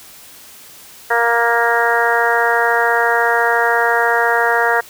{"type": "harmonic tone", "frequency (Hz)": 234.1, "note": "A#3", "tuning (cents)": 8, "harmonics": [2, 3, 4, 5, 6, 7, 8], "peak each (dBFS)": [-19, -19, -19, -25, -20, -19, -20], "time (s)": [1.1, 4.81], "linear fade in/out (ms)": 10, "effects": ["white hiss -40 dBFS RMS until 4.89 s"]}